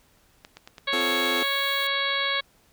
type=clicks; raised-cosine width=0.2 ms; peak=-24 dBFS; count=7; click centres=0.449 / 0.57 / 0.675 / 0.782 / 0.925 / 0.997 / 1.122 s
type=harmonic tone; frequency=554.4 Hz; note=C#5; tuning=in tune; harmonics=1 / 2 / 3 / 4 / 5 / 6 / 7 / 8; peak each=-34 / -31 / -30 / -29 / -40 / -30 / -30 / -38 dBFS; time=0.87-2.41 s; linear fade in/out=10 ms
type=chord; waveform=sawtooth; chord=F major; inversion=second; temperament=just; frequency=261.9 / 349.2 / 436.5 Hz; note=C4 / F4 / A4; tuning=+2 / 0 / -14 cents; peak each=-28 dBFS; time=0.93-1.43 s; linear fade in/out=2 ms
type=noise; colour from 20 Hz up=violet; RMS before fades=-39 dBFS; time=1.01-1.87 s; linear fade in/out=0 ms
effects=pink hiss -61 dBFS RMS until 2.72 s